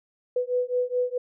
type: beating tone pair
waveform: sine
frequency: 493.9 / 498.6 Hz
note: B4 / B4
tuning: 0 / +16 cents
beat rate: 4.7 Hz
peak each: -26 dBFS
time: 0.36-1.18 s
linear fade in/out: 5 ms
effects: none